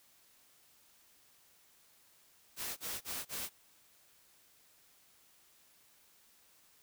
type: noise bursts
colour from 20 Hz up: white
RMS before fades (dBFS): -40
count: 4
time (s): 2.56-3.496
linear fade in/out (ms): 50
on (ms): 210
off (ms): 32
effects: white hiss -66 dBFS RMS until 6.82 s